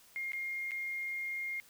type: tone with dropouts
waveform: sine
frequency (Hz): 2128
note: C7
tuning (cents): +29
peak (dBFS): -35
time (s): 0.16-1.6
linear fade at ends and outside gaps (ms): 0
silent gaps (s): 0.319-0.333 / 0.709-0.717
effects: white hiss -61 dBFS RMS until 1.69 s